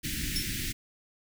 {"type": "band-stop noise", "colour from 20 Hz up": "pink", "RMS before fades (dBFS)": -33, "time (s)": [0.03, 0.73], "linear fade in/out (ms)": 20, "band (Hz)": [330, 1700], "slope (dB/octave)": 48}
{"type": "tone with exponential decay", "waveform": "sawtooth", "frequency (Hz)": 5400, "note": "E8", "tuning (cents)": 41, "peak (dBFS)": -24, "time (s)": [0.36, 0.56], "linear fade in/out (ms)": 0, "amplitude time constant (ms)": 42}
{"effects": []}